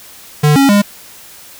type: tone with pitch steps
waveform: square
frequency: 149.2 / 275.1 / 203.7 Hz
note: D3 / C#4 / G#3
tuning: +28 / -13 / -33 cents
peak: -7 dBFS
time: 0.43-0.82 s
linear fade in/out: 10 ms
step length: 130 ms
effects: white hiss -37 dBFS RMS until 1.59 s